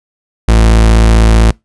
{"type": "tone", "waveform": "40% pulse", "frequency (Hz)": 55.6, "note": "A1", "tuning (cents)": 19, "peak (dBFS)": -3, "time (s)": [0.48, 1.51], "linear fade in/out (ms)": 5, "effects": ["noise-tail reverb RT60 0.2 s tail -25 dB re dry", "resampled to 24000 Hz"]}